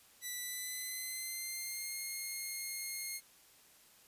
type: tone with pitch glide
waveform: 5% pulse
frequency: 1975.5 to 2142 Hz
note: B6 to C7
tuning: 0 to +40 cents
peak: -29 dBFS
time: 0.21-3.21 s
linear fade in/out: 50 ms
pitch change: +140 cents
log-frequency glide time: 0.37-1.99 s
effects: white hiss -63 dBFS RMS until 4.07 s + resampled to 32000 Hz